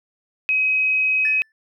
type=tone; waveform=sine; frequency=2536 Hz; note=D#7; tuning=32 cents sharp; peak=-16 dBFS; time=0.49-1.42 s; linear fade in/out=0 ms
type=tone with exponential decay; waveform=triangle; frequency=1760 Hz; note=A6; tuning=in tune; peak=-23 dBFS; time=1.25-1.52 s; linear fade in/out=1 ms; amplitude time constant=58 ms
effects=none